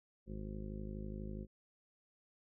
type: harmonic tone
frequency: 52.2 Hz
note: G#1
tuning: 10 cents sharp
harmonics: 1 / 2 / 3 / 4 / 5 / 6 / 7 / 8 / 9 / 10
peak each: -45 / -50 / -50 / -47 / -57 / -58 / -52 / -63 / -65 / -58 dBFS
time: 0.26-1.47 s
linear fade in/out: 50 ms
effects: none